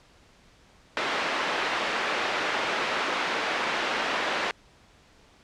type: band-pass noise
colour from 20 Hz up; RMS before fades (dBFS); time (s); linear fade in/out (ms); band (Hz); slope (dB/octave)
white; -28; 0.97-4.51; 0; 320 to 2200; 12
effects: pink hiss -57 dBFS RMS until 5.43 s + low-pass 6000 Hz 12 dB/octave